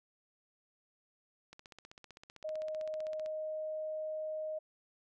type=click train; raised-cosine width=0.2 ms; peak=-34 dBFS; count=28; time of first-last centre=1.53-3.261 s; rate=15.6 Hz
type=tone; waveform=sine; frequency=622.3 Hz; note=D#5; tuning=in tune; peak=-36 dBFS; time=2.44-4.59 s; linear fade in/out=10 ms
effects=none